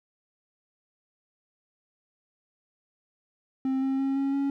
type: tone with pitch steps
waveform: triangle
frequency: 264.5 / 267.7 / 271 / 274.3 / 277.7 Hz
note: C4 / C4 / C#4 / C#4 / C#4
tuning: +19 / +40 / -39 / -18 / +3 cents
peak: -22 dBFS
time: 3.65-4.5 s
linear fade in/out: 2 ms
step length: 170 ms
effects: none